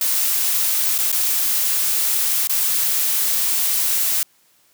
blue noise with dropouts, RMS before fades -19 dBFS, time 0.01-4.23 s, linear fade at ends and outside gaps 2 ms, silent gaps 0.981-0.986 / 1.118-1.126 / 2.473-2.495 s, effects white hiss -58 dBFS RMS until 4.73 s + high-pass 80 Hz 12 dB/octave

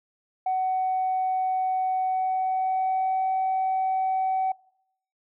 sine tone with pitch glide, 750 to 758.3 Hz, F#5 to F#5, +23 to +42 cents, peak -21 dBFS, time 0.46-4.52 s, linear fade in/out 5 ms, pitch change +19 cents, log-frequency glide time 2.07-3.29 s, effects noise-tail reverb RT60 0.7 s tail -24 dB re dry + tanh soft clip ceiling -19 dBFS

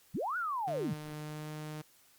sine linear two-way sweep, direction up then down, 106.1 to 1495 to 106.1 Hz, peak -32 dBFS, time 0.14-0.94 s, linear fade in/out 10 ms, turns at 0.37 s
sawtooth tone with pitch glide, 151.6 to 153.01 Hz, D#3 to D#3, -45 to -29 cents, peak -36 dBFS, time 0.67-1.82 s, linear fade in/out 10 ms, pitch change +16 cents, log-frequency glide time 1.21-1.51 s
effects white hiss -64 dBFS RMS until 2.18 s + Opus 48 kbps

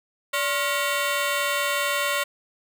15% pulse ring-modulated tone, 830.6 Hz, G#5, in tune, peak -13 dBFS, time 0.33-2.24 s, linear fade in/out 10 ms, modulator 253 Hz, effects none

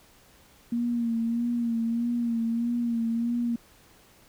sine tone with vibrato, 233.8 Hz, A#3, 5 cents sharp, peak -24 dBFS, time 0.72-3.56 s, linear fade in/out 5 ms, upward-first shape sine, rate 1.6 Hz, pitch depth 41 cents each way, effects pink hiss -57 dBFS RMS until 4.28 s

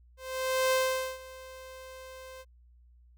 sawtooth tone with ADSR envelope, 520 Hz, C5, 11 cents flat, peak -19 dBFS, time 0.17-2.45 s, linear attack 550 ms, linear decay 460 ms, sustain -21 dB, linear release 43 ms, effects added 60 Hz sine -55 dBFS peak until 3.17 s + MP3 96 kbps

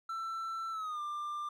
triangle tone with pitch glide, 1336 to 1190.2 Hz, E6 to D6, +23 to +23 cents, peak -34 dBFS, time 0.09-1.49 s, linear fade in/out 5 ms, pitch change -200 cents, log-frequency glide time 0.71-1.01 s, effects none

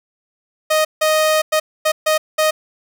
sawtooth tone bursts at uneven times, 622.3 Hz, D#5, in tune, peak -9 dBFS, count 6, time 0.7-0.85 / 1.01-1.42 / 1.52-1.6 / 1.85-1.92 / 2.06-2.18 / 2.38-2.51 s, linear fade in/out 10 ms, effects none

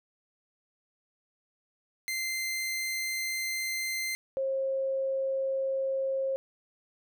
sawtooth / sine tone pair in turn, 2081 / 536.1 Hz, C7 / C5, -10 / +42 cents, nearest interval octave + major seventh, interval 2348 cents, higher first, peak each -27 dBFS, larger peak neither, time 2.08-4.15 / 4.37-6.36 s, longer first, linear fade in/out 0 ms, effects none

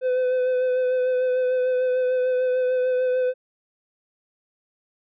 triangle tone with vibrato, 507 Hz, B4, 45 cents sharp, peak -17 dBFS, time 0.01-3.34 s, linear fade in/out 50 ms, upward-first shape sine, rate 6.7 Hz, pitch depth 20 cents each way, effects resampled to 8000 Hz

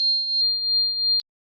sine tone with tremolo, 4200 Hz, C8, 6 cents sharp, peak -16 dBFS, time 0-1.2 s, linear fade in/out 0 ms, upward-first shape triangle, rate 2.9 Hz, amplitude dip 65%, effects Opus 24 kbps

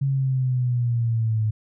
sine exponential sweep, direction down, 138.59 to 107.4 Hz, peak -19 dBFS, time 0.01-1.51 s, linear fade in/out 10 ms, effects none

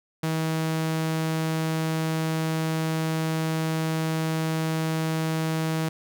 sawtooth tone, 160 Hz, D#3, 49 cents sharp, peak -20 dBFS, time 0.23-5.89 s, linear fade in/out 5 ms, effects none

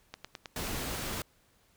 click train, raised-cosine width 0.2 ms, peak -23 dBFS, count 6, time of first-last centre 0.14-0.67 s, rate 9.44 Hz
pink noise, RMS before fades -36 dBFS, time 0.56-1.22 s, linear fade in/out 2 ms
effects pink hiss -67 dBFS RMS until 1.76 s

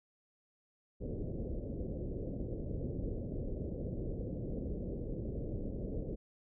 pink low-pass noise, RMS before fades -39 dBFS, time 1-6.16 s, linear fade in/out 20 ms, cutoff 550 Hz, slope 48 dB/octave, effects none

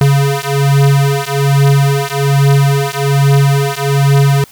square beating tone pair, 138.9 / 140.1 Hz, C#3 / C#3, +4 / +19 cents, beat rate 1.2 Hz, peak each -12 dBFS, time 0.01-4.44 s, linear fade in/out 2 ms, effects white hiss -41 dBFS RMS until 4.51 s

